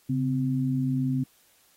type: tone pair together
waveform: sine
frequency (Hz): 136.8 / 258.2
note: C#3 / C4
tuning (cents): -23 / -23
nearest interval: major seventh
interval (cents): 1100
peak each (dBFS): -26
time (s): 0.09-1.24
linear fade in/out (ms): 10
effects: white hiss -62 dBFS RMS until 1.76 s + AAC 48 kbps